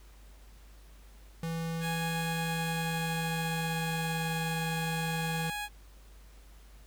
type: tone with pitch glide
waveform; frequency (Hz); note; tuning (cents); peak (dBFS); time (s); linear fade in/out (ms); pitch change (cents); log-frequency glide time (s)
square; 164.81 to 162.26; E3 to E3; 0 to -27; -33; 1.43-5.5; 2; -27; 1.91-4.18
type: tone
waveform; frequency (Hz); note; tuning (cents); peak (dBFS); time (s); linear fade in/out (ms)
15% pulse; 830.6; G#5; 0; -28; 1.8-5.69; 50
effects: added 50 Hz sine -51 dBFS peak until 6.86 s + pink hiss -61 dBFS RMS until 6.86 s